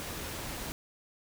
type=noise; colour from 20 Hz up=pink; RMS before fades=-39 dBFS; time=0-0.72 s; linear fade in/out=0 ms; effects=none